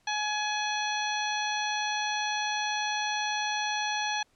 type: harmonic tone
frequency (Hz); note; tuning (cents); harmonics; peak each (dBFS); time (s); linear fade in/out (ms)
842; G#5; +24; 1 / 2 / 3 / 4 / 5 / 7; -31 / -34 / -36 / -37 / -38 / -39; 0.07-4.23; 5
effects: pink hiss -68 dBFS RMS until 4.35 s + low-pass 9000 Hz 12 dB/octave